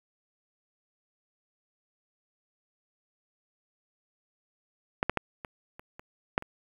clicks, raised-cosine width 0.5 ms, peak -10 / -10 / -11 / -23 / -29 / -28 / -8 / -26 dBFS, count 8, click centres 5.029 / 5.096 / 5.173 / 5.448 / 5.795 / 5.995 / 6.379 / 6.424 s, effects 8-bit

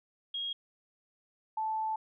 sine tone pair in turn, 3272 / 875.7 Hz, G#7 / A5, -26 / -8 cents, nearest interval octave + major seventh, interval 2282 cents, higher first, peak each -33 / -30 dBFS, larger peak second, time 0.34-0.53 / 1.57-1.96 s, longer second, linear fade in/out 5 ms, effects none

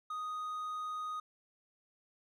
triangle tone, 1244.5 Hz, D#6, in tune, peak -35 dBFS, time 0.1-1.2 s, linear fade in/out 5 ms, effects none

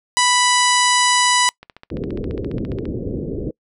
harmonic tone, 987.8 Hz, B5, in tune, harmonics 1 / 2 / 3 / 4 / 5 / 6 / 7 / 8 / 9 / 10, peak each -17 / -20 / -22 / -23 / -24 / -25 / -25 / -26 / -27 / -27 dBFS, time 0.17-1.49 s, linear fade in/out 0 ms
click train, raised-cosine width 0.3 ms, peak -22 dBFS, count 19, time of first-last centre 1.63-2.854 s, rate 14.7 Hz
white low-pass noise, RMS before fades -25 dBFS, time 1.91-3.51 s, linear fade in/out 5 ms, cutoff 470 Hz, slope 48 dB/octave
effects noise-tail reverb RT60 0.1 s tail -25 dB re dry

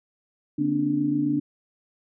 sine tone cluster, 144.3 / 238.1 / 266 / 293.4 Hz, D3 / A#3 / C4 / D4, -30 / +37 / +29 / -2 cents, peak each -31 / -31 / -30 / -22 dBFS, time 0.58-1.4 s, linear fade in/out 10 ms, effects none

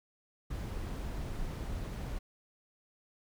brown noise, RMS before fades -38 dBFS, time 0.5-2.19 s, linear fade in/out 10 ms, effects none

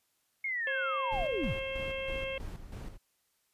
sine linear sweep, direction down, 2189 to 72.2 Hz, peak -31 dBFS, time 0.44-1.54 s, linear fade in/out 5 ms
harmonic tone, 535 Hz, C5, 38 cents sharp, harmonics 1 / 2 / 3 / 4 / 5 / 6, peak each -36 / -49 / -50 / -42 / -41 / -45 dBFS, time 0.67-2.38 s, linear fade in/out 2 ms
brown noise with tremolo, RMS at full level -40 dBFS, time 1.11-2.98 s, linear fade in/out 20 ms, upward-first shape square, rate 3.1 Hz, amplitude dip 60%
effects white hiss -75 dBFS RMS until 3.53 s + resampled to 32000 Hz

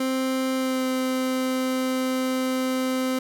30% pulse tone with pitch glide, 261.6 to 258.7 Hz, C4 to C4, 0 to -19 cents, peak -20 dBFS, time 0-3.19 s, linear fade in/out 5 ms, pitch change -19 cents, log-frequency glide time 0.55-0.86 s, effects none

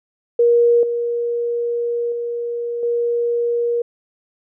sine tone with level steps, 473.7 Hz, A#4, 28 cents sharp, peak -10 / -18 / -21 / -16 dBFS, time 0.39-3.82 s, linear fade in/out 5 ms, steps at 0.83 / 2.12 / 2.83 s, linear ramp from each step 2 ms, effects none

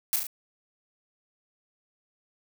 blue noise with echo, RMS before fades -24 dBFS, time 0.13-0.16 s, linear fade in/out 0 ms, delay 36 ms, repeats 3, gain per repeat -4 dB, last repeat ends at 0.268 s, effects none

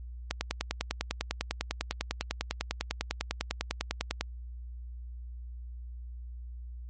click train, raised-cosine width 0.2 ms, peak -12 dBFS, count 40, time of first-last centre 0.31-4.21 s, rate 10 Hz, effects added 60 Hz sine -39 dBFS peak until 6.89 s + MP3 32 kbps

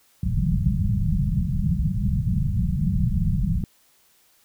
white low-pass noise, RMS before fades -22 dBFS, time 0.23-3.64 s, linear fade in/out 2 ms, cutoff 200 Hz, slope 96 dB/octave, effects white hiss -60 dBFS RMS until 4.44 s

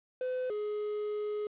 triangle tone pair in turn, 508 / 419.8 Hz, B4 / G#4, +49 / +19 cents, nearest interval minor third, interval 330 cents, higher first, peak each -29 / -30 dBFS, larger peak first, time 0.21-0.5 / 0.5-1.47 s, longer second, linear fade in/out 2 ms, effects resampled to 8000 Hz + 10-bit

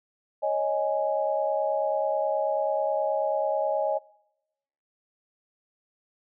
sine chord, C# suspended second, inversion none, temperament just, 554.4 / 623.7 / 831.5 Hz, C#5 / D#5 / G#5, 0 / +4 / +2 cents, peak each -28 / -26 / -29 dBFS, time 0.42-3.99 s, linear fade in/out 20 ms, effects noise-tail reverb RT60 0.9 s tail -24 dB re dry

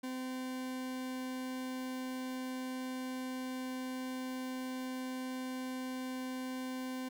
40% pulse tone, 257.2 Hz, C4, 30 cents flat, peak -37 dBFS, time 0.03-7.09 s, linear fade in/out 10 ms, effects none

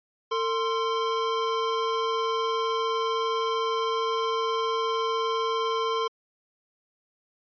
square tone pair together, 451.3 / 1046.5 Hz, A4 / C6, +44 / 0 cents, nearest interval octave + minor third, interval 1456 cents, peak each -28 dBFS, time 0.31-6.08 s, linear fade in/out 10 ms, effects resampled to 11025 Hz

